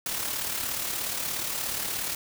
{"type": "noise with amplitude modulation", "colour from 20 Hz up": "white", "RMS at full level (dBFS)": -29, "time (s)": [0.06, 2.15], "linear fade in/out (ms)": 2, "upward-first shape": "sine", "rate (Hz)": 36.9, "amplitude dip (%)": 45, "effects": []}